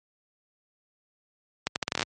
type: accelerating click train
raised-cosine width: 0.2 ms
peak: -8 dBFS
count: 11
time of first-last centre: 1.67-2.029 s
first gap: 89 ms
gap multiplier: 0.77
effects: high-pass 80 Hz 12 dB/octave + MP3 48 kbps